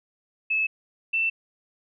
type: tone pair in turn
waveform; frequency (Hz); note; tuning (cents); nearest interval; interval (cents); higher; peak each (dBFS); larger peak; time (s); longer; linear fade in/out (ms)
sine; 2603 / 2672; E7 / E7; -22 / +23; unison; 45; second; -21; neither; 0.5-0.67 / 1.13-1.3; neither; 10
effects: none